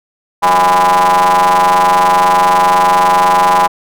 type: ring-modulated tone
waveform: 45% pulse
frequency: 90 Hz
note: F#2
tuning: 47 cents flat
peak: -4 dBFS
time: 0.42-3.68 s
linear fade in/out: 20 ms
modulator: 912 Hz
effects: none